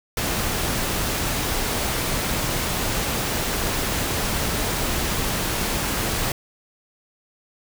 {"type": "noise", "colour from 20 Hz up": "pink", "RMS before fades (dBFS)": -24, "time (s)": [0.17, 6.32], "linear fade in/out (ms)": 2, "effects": []}